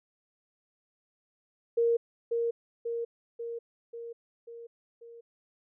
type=tone with echo; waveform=sine; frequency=466.5 Hz; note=A#4; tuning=1 cent sharp; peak=-22 dBFS; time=1.77-1.97 s; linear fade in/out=10 ms; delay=540 ms; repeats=6; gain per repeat=-4 dB; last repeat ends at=5.21 s; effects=none